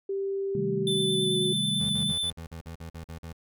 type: tone with pitch glide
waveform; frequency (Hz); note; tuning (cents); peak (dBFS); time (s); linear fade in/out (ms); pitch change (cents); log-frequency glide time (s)
sine; 392.1 to 368; G4 to F#4; 0 to -9; -27; 0.09-1.53; 5; -109; 0.7-1.4
type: chord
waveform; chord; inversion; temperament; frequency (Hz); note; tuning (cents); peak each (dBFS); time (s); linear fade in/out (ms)
sine; A half-diminished seventh; first; just; 132 / 158.4 / 198 / 220; C3 / Eb3 / G3 / A3; +16 / +31 / +18 / 0; -35 / -33 / -32 / -36; 0.55-2.12; 2
type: tone with vibrato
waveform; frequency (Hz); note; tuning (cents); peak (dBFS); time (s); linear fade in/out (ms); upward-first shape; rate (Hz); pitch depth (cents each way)
square; 3520; A7; 0; -27; 0.87-2.3; 2; triangle; 9.2; 16
type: tone bursts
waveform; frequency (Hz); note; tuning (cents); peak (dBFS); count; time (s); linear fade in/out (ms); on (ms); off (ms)
25% pulse; 82.41; E2; 0; -34; 11; 1.8-3.328; 5; 98; 45
effects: none